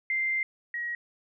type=tone pair in turn; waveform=sine; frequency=2090 / 1900.8 Hz; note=C7 / A#6; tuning=-2 / +33 cents; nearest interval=major second; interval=165 cents; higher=first; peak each=-25 / -30 dBFS; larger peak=first; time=0.1-0.43 / 0.74-0.95 s; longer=first; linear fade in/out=2 ms; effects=none